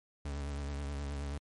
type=tone with vibrato; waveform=40% pulse; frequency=71.1 Hz; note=C#2; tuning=45 cents sharp; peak=-35 dBFS; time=0.25-1.38 s; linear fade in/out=5 ms; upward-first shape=triangle; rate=9.4 Hz; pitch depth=52 cents each way; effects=MP3 48 kbps